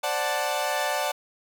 sawtooth chord, D dominant seventh, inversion third, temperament equal, 523.3 / 587.3 / 740 / 880 Hz, C5 / D5 / F#5 / A5, 0 / 0 / 0 / 0 cents, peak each -31 / -25 / -26 / -26 dBFS, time 0.03-1.12 s, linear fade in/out 10 ms, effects none

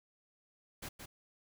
pink noise with echo, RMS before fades -44 dBFS, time 0.82-0.89 s, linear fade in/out 10 ms, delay 170 ms, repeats 1, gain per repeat -5 dB, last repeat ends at 1.06 s, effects none

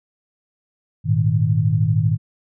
sine chord, Ab suspended second, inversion none, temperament equal, 103.83 / 116.54 / 155.56 Hz, Ab2 / Bb2 / Eb3, 0 / 0 / 0 cents, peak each -19 dBFS, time 1.04-2.18 s, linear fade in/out 50 ms, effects none

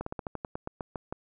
slowing click train, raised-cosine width 1 ms, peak -20 dBFS, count 12, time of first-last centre 0.01-1.125 s, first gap 54 ms, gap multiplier 1.12, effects none

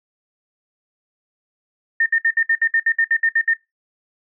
sine tone bursts, 1820 Hz, A#6, 42 cents flat, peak -13 dBFS, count 13, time 2-3.537 s, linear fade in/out 5 ms, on 61 ms, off 62 ms, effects noise-tail reverb RT60 0.2 s tail -21 dB re dry

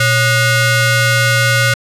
sawtooth ring-modulated tone, 671 Hz, E5, 31 cents sharp, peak -3 dBFS, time 0-1.74 s, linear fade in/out 5 ms, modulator 791 Hz, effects low-pass 12000 Hz 12 dB/octave

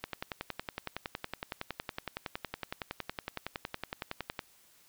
click train, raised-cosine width 0.3 ms, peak -19 dBFS, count 48, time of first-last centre 0.04-4.392 s, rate 10.8 Hz, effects white hiss -63 dBFS RMS until 4.88 s

